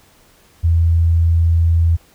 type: tone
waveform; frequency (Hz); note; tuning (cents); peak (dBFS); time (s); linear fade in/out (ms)
sine; 83.3; E2; +19; -10; 0.63-1.97; 20
effects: pink hiss -51 dBFS RMS until 2.14 s